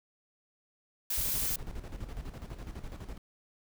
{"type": "noise", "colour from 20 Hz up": "blue", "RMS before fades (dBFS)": -32, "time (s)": [1.1, 1.56], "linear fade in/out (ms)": 5}
{"type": "noise with tremolo", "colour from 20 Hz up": "brown", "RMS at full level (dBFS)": -39, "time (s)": [1.17, 3.18], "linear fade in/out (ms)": 5, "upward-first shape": "square", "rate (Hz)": 12, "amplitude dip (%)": 60}
{"effects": []}